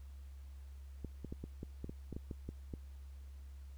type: clicks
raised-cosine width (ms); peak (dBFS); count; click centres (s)
3; -30; 12; 1.047 / 1.247 / 1.325 / 1.44 / 1.631 / 1.844 / 1.895 / 2.127 / 2.165 / 2.312 / 2.49 / 2.738
effects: added 68 Hz sine -48 dBFS peak until 3.77 s + pink hiss -70 dBFS RMS until 3.77 s

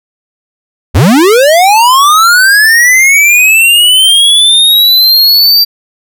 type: linear sweep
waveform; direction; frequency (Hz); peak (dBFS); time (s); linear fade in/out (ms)
square; up; 61.74 to 4700; -3; 0.94-5.65; 20
effects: none

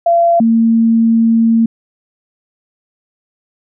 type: tone pair in turn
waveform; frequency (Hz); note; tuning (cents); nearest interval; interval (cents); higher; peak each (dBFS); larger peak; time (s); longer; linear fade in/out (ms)
sine; 682 / 227.6; F5 / A#3; -41 / -41; octave + perfect fifth; 1900; first; -7; neither; 0.06-0.4 / 0.4-1.66; second; 5
effects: none

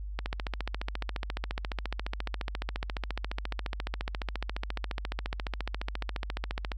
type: click train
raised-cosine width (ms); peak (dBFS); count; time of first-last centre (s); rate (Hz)
0.3; -17; 95; 0.19-6.718; 14.4
effects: added 50 Hz sine -35 dBFS peak until 6.77 s

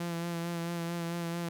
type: tone with vibrato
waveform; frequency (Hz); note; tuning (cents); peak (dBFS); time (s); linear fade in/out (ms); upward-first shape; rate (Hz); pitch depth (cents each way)
sawtooth; 170; F3; -46; -29; 0-1.49; 5; sine; 4.5; 24
effects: none

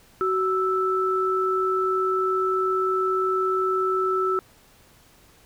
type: tone pair together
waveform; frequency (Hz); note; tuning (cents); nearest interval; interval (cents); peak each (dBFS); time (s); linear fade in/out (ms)
sine; 375.8 / 1318.5; F#4 / E6; +27 / 0; octave + minor seventh; 2173; -23; 0.21-4.39; 0
effects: pink hiss -55 dBFS RMS until 5.45 s

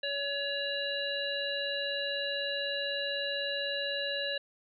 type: harmonic tone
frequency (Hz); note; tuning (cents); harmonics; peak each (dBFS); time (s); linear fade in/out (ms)
564; C#5; +30; 1 / 3 / 5 / 7; -36 / -37 / -37 / -36; 0.03-4.38; 5
effects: none

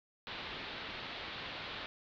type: low-pass noise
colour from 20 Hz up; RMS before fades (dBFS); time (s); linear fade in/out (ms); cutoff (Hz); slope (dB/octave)
white; -44; 0.27-1.86; 0; 4100; 48
effects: none

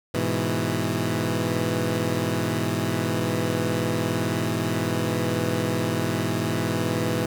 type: chord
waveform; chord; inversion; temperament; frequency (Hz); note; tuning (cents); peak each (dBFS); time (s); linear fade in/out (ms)
15% pulse; E major; first; equal; 103.83 / 123.47 / 164.81; G#2 / B2 / E3; 0 / 0 / 0; -21 / -21 / -21; 0.14-7.26; 5
effects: none

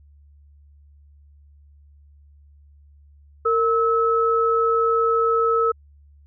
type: tone pair together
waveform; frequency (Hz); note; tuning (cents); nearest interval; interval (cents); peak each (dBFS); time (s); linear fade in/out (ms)
sine; 458.6 / 1297; A#4 / E6; -28 / -28; octave + tritone; 1800; -19; 3.45-5.72; 10
effects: added 72 Hz sine -48 dBFS peak until 6.26 s

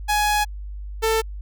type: tone pair in turn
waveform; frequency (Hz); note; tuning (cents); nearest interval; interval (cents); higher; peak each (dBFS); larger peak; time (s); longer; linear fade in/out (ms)
sawtooth; 837 / 444.9; G#5 / A4; +13 / +19; major seventh; 1094; first; -14; neither; 0.08-0.45 / 1.02-1.22; first; 20
effects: added 50 Hz sine -30 dBFS peak until 1.41 s

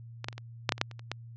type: clicks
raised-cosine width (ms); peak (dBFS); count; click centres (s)
0.2; -18 / -14 / -29 / -23 / -6 / -7 / -24 / -6 / -28 / -29 / -14; 11; 0.244 / 0.285 / 0.328 / 0.38 / 0.692 / 0.722 / 0.78 / 0.814 / 0.913 / 0.994 / 1.116
effects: added 116 Hz sine -44 dBFS peak until 1.36 s + low-pass 5000 Hz 12 dB/octave

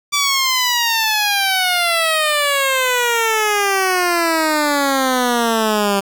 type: exponential sweep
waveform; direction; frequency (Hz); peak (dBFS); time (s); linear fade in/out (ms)
10% pulse; down; 1167 to 196; -6; 0.12-6.01; 20
effects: 7-bit

